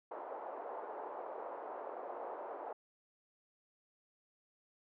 white band-pass noise, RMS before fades -45 dBFS, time 0.11-2.73 s, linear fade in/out 5 ms, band 420 to 900 Hz, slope 24 dB/octave, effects none

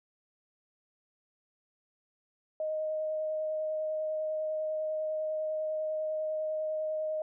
sine tone with vibrato, 622.3 Hz, D#5, in tune, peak -30 dBFS, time 2.6-7.22 s, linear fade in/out 2 ms, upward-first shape sine, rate 10 Hz, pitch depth 9 cents each way, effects none

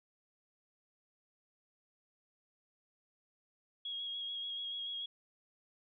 sine tone with vibrato, 3298 Hz, G#7, 13 cents flat, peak -38 dBFS, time 3.85-5.06 s, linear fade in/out 5 ms, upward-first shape square, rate 6.9 Hz, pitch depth 18 cents each way, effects none

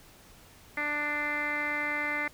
10% pulse tone with low-pass filter, 295.1 Hz, D4, 8 cents sharp, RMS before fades -31 dBFS, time 0.77-2.28 s, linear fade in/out 5 ms, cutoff 2100 Hz, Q 8.4, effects pink hiss -55 dBFS RMS until 2.33 s

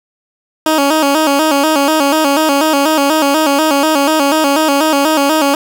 15% pulse tone with vibrato, 296.3 Hz, D4, 15 cents sharp, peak -3 dBFS, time 0.66-5.55 s, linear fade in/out 2 ms, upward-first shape square, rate 4.1 Hz, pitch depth 100 cents each way, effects none

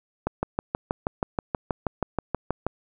click train, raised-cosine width 1 ms, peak -10 dBFS, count 16, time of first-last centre 0.27-2.666 s, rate 6.26 Hz, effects none

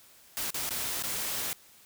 white noise with dropouts, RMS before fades -33 dBFS, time 0.37-1.53 s, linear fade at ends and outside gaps 0 ms, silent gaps 0.505-0.544 / 0.692-0.707 / 1.024-1.037 s, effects white hiss -57 dBFS RMS until 1.85 s

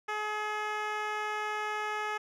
10% pulse tone with band-pass filter, 423.9 Hz, G#4, 35 cents sharp, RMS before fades -34 dBFS, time 0.08-2.18 s, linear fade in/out 10 ms, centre 1100 Hz, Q 0.63, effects none

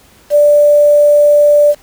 sine tone with quantisation, 587.3 Hz, D5, in tune, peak -4 dBFS, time 0.3-1.75 s, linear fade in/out 50 ms, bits 5, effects pink hiss -45 dBFS RMS until 1.82 s

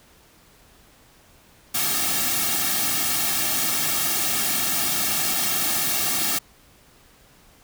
white noise with comb filter, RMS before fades -23 dBFS, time 1.74-6.39 s, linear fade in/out 10 ms, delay 2 ms, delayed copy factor -0.95, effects pink hiss -54 dBFS RMS until 7.63 s

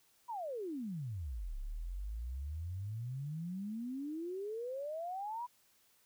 sine exponential two-way sweep, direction down then up, 995 to 33.13 to 995 Hz, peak -38 dBFS, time 0.28-5.47 s, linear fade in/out 20 ms, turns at 1.57 s, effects white hiss -70 dBFS RMS until 6.05 s

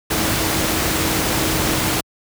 sine tone in noise, 318.5 Hz, D#4, 41 cents sharp, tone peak -26 dBFS, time 0.1-2.01 s, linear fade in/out 10 ms, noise pink, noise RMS -19 dBFS, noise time 0.1-2.01 s, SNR -10 dB, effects high-pass 60 Hz 12 dB/octave

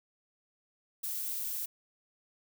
violet noise, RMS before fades -36 dBFS, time 1.03-1.66 s, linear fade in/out 10 ms, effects none

